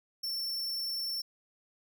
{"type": "tone", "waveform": "45% pulse", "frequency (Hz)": 5410, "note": "E8", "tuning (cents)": 44, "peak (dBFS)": -33, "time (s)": [0.23, 1.22], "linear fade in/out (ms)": 10, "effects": []}